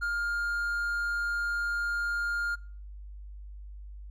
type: tone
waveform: triangle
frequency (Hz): 1409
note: F6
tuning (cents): +15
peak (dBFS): -26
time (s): 0.01-2.56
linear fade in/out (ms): 20
effects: noise-tail reverb RT60 0.5 s tail -24 dB re dry + added 50 Hz sine -41 dBFS peak until 4.1 s